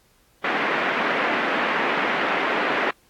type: band-pass noise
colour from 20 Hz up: white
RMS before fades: -23 dBFS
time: 0.44-2.91 s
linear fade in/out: 5 ms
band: 220 to 2200 Hz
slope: 24 dB/octave
effects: pink hiss -60 dBFS RMS until 3.09 s + AAC 64 kbps